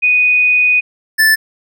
sine / square tone pair in turn, 2484 / 1756.5 Hz, D#7 / A6, -3 / -3 cents, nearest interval tritone, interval 600 cents, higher first, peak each -8 dBFS, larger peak neither, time 0.02-0.81 / 1.18-1.36 s, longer first, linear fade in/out 20 ms, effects none

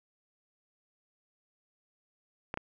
clicks, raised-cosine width 0.5 ms, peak -19 dBFS, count 2, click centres 2.541 / 2.574 s, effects none

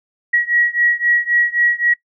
sine beating tone pair, 1911 / 1914.8 Hz, A#6 / A#6, +43 / +46 cents, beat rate 3.8 Hz, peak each -16 / -17 dBFS, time 0.33-1.94 s, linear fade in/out 10 ms, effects noise-tail reverb RT60 0.1 s tail -21 dB re dry

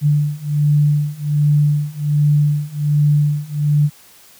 sine beating tone pair, 146.83 / 148.13 Hz, D3 / D3, 0 / +15 cents, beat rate 1.3 Hz, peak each -16 / -15 dBFS, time 0.01-3.9 s, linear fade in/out 50 ms, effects white hiss -46 dBFS RMS until 4.39 s + high-pass 60 Hz 12 dB/octave

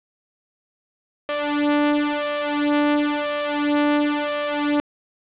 sawtooth tone with flanger, 293.7 Hz, D4, in tune, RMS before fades -21 dBFS, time 1.29-4.8 s, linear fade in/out 0 ms, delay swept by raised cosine 1.6 to 3.5 ms, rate 0.97 Hz, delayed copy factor +0.85, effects resampled to 8000 Hz + 7-bit

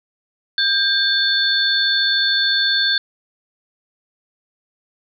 sine tone cluster, 1593 / 3548 / 4387 Hz, G6 / A7 / C#8, +27 / +14 / -19 cents, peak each -19 dBFS, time 0.58-2.98 s, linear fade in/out 2 ms, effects none

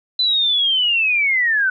sine linear sweep, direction down, 4041 to 1484 Hz, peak -14 dBFS, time 0.19-1.7 s, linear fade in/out 5 ms, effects none

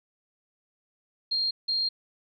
sine tone bursts at uneven times, 4215 Hz, C8, 12 cents sharp, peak -24 dBFS, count 2, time 1.31-1.51 / 1.68-1.89 s, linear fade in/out 10 ms, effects none

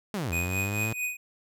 sawtooth linear two-way sweep, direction down then up, 220 to 82.41 to 112.8 Hz, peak -25 dBFS, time 0.14-0.93 s, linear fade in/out 0 ms, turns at 0.31 s
square tone with tremolo, 2489 Hz, D#7, in tune, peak -27 dBFS, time 0.32-1.17 s, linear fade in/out 10 ms, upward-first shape triangle, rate 4.5 Hz, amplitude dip 80%
effects none

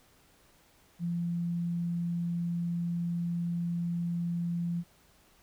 sine tone, 171.6 Hz, F3, 30 cents flat, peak -29 dBFS, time 0.99-4.84 s, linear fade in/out 50 ms, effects pink hiss -63 dBFS RMS until 5.42 s

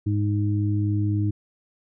harmonic tone, 103.7 Hz, G#2, 2 cents flat, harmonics 1 / 2 / 3, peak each -21 / -32 / -27 dBFS, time 0.06-1.31 s, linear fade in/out 10 ms, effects none

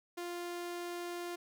sawtooth tone, 349.2 Hz, F4, in tune, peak -35 dBFS, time 0.17-1.36 s, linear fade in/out 10 ms, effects none

